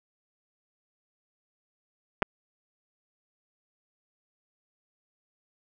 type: clicks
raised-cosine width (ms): 0.5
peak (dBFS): -9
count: 2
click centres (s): 2.222 / 2.227
effects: none